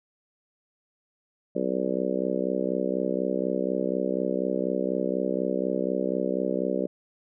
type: harmonic tone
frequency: 64.1 Hz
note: C2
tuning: 35 cents flat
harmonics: 3 / 4 / 5 / 6 / 7 / 8 / 9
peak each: -32 / -32 / -32 / -32 / -32 / -32 / -32 dBFS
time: 1.55-6.87 s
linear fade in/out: 10 ms
effects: none